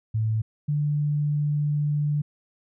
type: tone pair in turn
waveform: sine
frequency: 110.1 / 147.58 Hz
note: A2 / D3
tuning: +2 / +9 cents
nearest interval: perfect fourth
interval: 507 cents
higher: second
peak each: -21 dBFS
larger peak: neither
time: 0.14-0.42 / 0.68-2.22 s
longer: second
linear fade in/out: 10 ms
effects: none